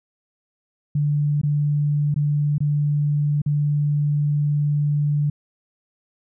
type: tone with dropouts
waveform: sine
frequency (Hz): 146.83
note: D3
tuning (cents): 0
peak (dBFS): -17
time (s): 0.95-5.3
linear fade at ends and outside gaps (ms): 5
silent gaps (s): 1.415-1.433 / 2.143-2.16 / 2.582-2.604 / 3.418-3.461
effects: none